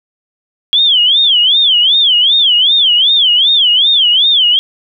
sine tone with vibrato, 3252 Hz, G#7, 37 cents flat, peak -6 dBFS, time 0.73-4.59 s, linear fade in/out 0 ms, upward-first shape sine, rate 2.6 Hz, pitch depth 220 cents each way, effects none

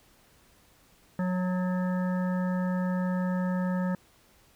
harmonic tone with a mistuned harmonic, 182.6 Hz, F#3, 23 cents flat, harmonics 1 / 3 / 5 / 7 / 9 / 10, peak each -26 / -36 / -40 / -43 / -45 / -46 dBFS, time 1.19-3.95 s, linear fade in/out 2 ms, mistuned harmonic 10, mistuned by -52 cents, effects pink hiss -61 dBFS RMS until 4.55 s

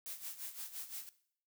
blue noise with tremolo, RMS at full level -43 dBFS, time 0.06-1.09 s, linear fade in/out 0 ms, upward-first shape sine, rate 5.8 Hz, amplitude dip 75%, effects noise-tail reverb RT60 0.6 s tail -17 dB re dry

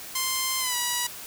5% pulse tone with pitch glide, 1046.5 to 970.8 Hz, C6 to B5, 0 to -30 cents, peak -13 dBFS, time 0.15-1.07 s, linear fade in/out 5 ms, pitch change -130 cents, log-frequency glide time 0.59-0.76 s, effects white hiss -40 dBFS RMS until 1.26 s

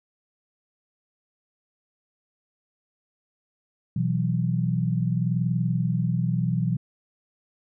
sine chord, B suspended fourth, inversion none, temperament just, 123.47 / 164.63 / 185.21 Hz, B2 / E3 / F#3, 0 / -2 / +2 cents, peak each -25 / -25 / -28 dBFS, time 3.96-6.77 s, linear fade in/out 5 ms, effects none

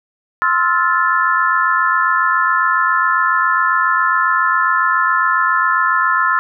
sine chord, F major seventh, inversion second, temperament just, 1047.7 / 1309.6 / 1396.9 / 1746.1 Hz, C6 / E6 / F6 / A6, +2 / -12 / 0 / -14 cents, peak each -17 / -17 / -18 / -18 dBFS, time 0.42-6.39 s, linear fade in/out 0 ms, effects none

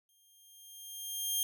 10% pulse tone with exponential growth, 3200 Hz, G7, 35 cents sharp, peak -20 dBFS, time 0.09-1.43 s, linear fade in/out 1 ms, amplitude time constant 290 ms, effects none

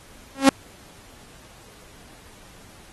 sawtooth tone with exponential growth, 271.1 Hz, C#4, 38 cents flat, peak -4 dBFS, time 0.35-0.49 s, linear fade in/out 2 ms, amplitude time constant 30 ms, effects pink hiss -49 dBFS RMS until 2.92 s + AAC 32 kbps

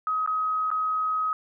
sine tone with dropouts, 1266 Hz, D#6, 30 cents sharp, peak -23 dBFS, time 0.07-1.33 s, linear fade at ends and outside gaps 1 ms, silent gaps 0.262-0.275 / 0.704-0.714 s, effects none

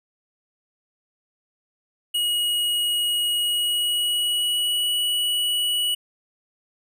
square tone with pitch glide, 2897 to 2936 Hz, F#7 to F#7, -37 to -14 cents, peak -21 dBFS, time 2.14-5.95 s, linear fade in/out 10 ms, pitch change +23 cents, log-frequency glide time 3.36-4.95 s, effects none

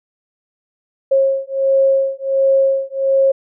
sine beating tone pair, 540 / 541.4 Hz, C#5 / C#5, -45 / -41 cents, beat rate 1.4 Hz, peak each -15 dBFS, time 1.11-3.32 s, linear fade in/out 10 ms, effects none

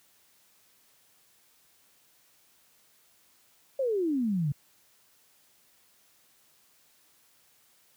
sine exponential sweep, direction down, 560 to 136.4 Hz, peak -25 dBFS, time 3.79-4.52 s, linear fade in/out 5 ms, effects white hiss -64 dBFS RMS until 7.96 s + high-pass 60 Hz 12 dB/octave

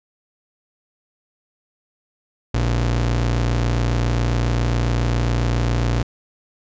45% pulse ring-modulated tone, 87.31 Hz, F2, in tune, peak -14 dBFS, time 2.54-6.03 s, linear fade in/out 5 ms, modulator 30 Hz, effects resampled to 16000 Hz

